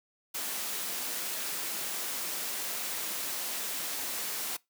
white noise, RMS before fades -35 dBFS, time 0.34-4.57 s, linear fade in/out 10 ms, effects noise-tail reverb RT60 0.2 s tail -23 dB re dry + high-pass 200 Hz 12 dB/octave

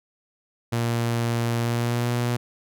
sawtooth tone with pitch glide, 117.4 to 120.63 Hz, A#2 to B2, +13 to -40 cents, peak -18 dBFS, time 0.72-2.37 s, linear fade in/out 10 ms, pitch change +47 cents, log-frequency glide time 1.6-2.12 s, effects none

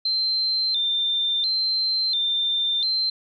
sine tone with vibrato, 3844 Hz, B7, 48 cents flat, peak -20 dBFS, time 0.05-3.1 s, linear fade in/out 5 ms, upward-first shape square, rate 0.72 Hz, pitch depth 120 cents each way, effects none

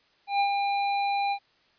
square tone with ADSR envelope, 802 Hz, G5, 39 cents sharp, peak -21 dBFS, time 0.27-1.39 s, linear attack 130 ms, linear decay 83 ms, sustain -4 dB, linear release 71 ms, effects white hiss -64 dBFS RMS until 1.78 s + resampled to 11025 Hz

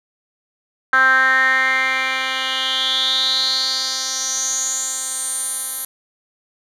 10% pulse tone with band-pass filter sweep, 262.2 Hz, C4, 4 cents sharp, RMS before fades -19 dBFS, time 0.93-5.85 s, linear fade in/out 2 ms, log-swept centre 1500 to 11000 Hz, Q 6.4, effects none

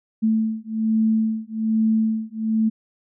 sine beating tone pair, 220 / 221.2 Hz, A3 / A3, 0 / +9 cents, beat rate 1.2 Hz, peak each -21 dBFS, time 0.22-2.7 s, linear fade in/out 20 ms, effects none

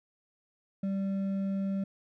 triangle tone with hard clipping, 195 Hz, G3, 9 cents flat, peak -30 dBFS, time 0.83-1.84 s, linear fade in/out 5 ms, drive 8 dB, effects none

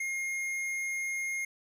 sine tone with tanh clipping, 2137 Hz, C7, 36 cents sharp, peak -33 dBFS, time 0-1.45 s, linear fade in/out 5 ms, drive 13 dB, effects none

